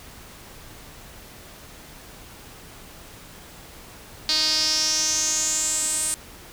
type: tone with band-pass filter sweep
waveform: sawtooth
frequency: 310.6 Hz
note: D#4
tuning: 3 cents flat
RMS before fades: -23 dBFS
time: 4.29-6.14 s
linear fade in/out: 0 ms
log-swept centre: 4500 to 8800 Hz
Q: 6.2
effects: pink hiss -44 dBFS RMS until 6.52 s